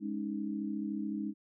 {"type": "chord", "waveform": "sine", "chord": "Ab suspended fourth", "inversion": "none", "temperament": "equal", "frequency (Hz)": [207.7, 277.2, 311.1], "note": ["Ab3", "Db4", "Eb4"], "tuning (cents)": [0, 0, 0], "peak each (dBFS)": [-36, -40, -38], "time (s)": [0, 1.34], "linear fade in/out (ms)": 50, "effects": []}